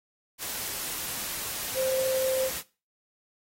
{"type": "tone in noise", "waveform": "sine", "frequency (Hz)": 523.3, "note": "C5", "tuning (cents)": 0, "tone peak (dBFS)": -25, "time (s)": [1.74, 2.5], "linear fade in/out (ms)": 50, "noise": "white", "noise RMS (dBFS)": -34, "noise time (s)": [0.38, 2.63], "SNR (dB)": 6, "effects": ["noise-tail reverb RT60 0.3 s tail -18 dB re dry", "AAC 48 kbps"]}